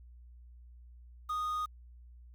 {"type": "tone with quantisation", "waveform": "triangle", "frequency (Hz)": 1237, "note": "D#6", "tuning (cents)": -10, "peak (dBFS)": -30, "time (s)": [1.29, 1.66], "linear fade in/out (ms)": 10, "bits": 9, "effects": ["added 60 Hz sine -51 dBFS peak until 2.34 s"]}